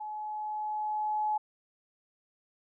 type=tone with level ramp; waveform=sine; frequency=851 Hz; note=G#5; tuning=42 cents sharp; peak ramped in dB=-36 to -26 dBFS; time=0-1.38 s; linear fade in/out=10 ms; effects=none